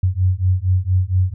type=beating tone pair; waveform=sine; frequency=90.4 / 94.7 Hz; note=F#2 / F#2; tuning=-40 / +41 cents; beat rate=4.3 Hz; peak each=-17 dBFS; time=0.03-1.34 s; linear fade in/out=5 ms; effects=none